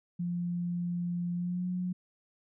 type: tone with pitch glide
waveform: sine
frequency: 174.61 to 180.87 Hz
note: F3 to F#3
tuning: 0 to -39 cents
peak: -30 dBFS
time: 0.19-1.93 s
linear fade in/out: 10 ms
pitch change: +61 cents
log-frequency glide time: 1.34-1.67 s
effects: none